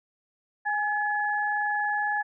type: tone pair together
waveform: sine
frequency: 829.7 / 1708 Hz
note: G#5 / G#6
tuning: -2 / +48 cents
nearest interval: octave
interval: 1250 cents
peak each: -27 dBFS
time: 0.65-2.23 s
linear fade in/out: 20 ms
effects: none